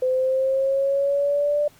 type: exponential sweep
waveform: sine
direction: up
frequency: 510 to 592 Hz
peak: -18 dBFS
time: 0.02-1.68 s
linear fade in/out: 5 ms
effects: pink hiss -54 dBFS RMS until 1.79 s + Opus 48 kbps